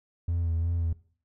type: tone with vibrato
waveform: triangle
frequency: 84 Hz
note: E2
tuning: 33 cents sharp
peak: -22 dBFS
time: 0.28-0.93 s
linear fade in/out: 5 ms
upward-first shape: sine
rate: 2.8 Hz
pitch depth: 37 cents each way
effects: noise-tail reverb RT60 0.5 s tail -22 dB re dry + tanh soft clip ceiling -19 dBFS